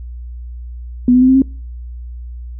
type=tone with pitch steps; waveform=sine; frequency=246.9 / 251.9 / 257.1 / 262.3 / 267.7 Hz; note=B3 / B3 / C4 / C4 / C4; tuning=0 / +34 / -30 / +4 / +40 cents; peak=-6 dBFS; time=1.08-1.42 s; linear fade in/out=2 ms; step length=68 ms; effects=noise-tail reverb RT60 0.4 s tail -25 dB re dry + added 60 Hz sine -26 dBFS peak until 2.59 s